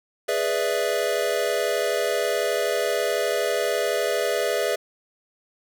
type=chord; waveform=square; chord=E dominant seventh; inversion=first; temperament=equal; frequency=415.3 / 493.9 / 587.3 / 659.3 Hz; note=G#4 / B4 / D5 / E5; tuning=0 / 0 / 0 / 0 cents; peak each=-28 dBFS; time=0.28-4.76 s; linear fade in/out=10 ms; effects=none